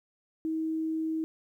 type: tone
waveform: sine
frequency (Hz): 319.1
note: D#4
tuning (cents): +44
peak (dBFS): -28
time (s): 0.45-1.24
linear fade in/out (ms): 0
effects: 11-bit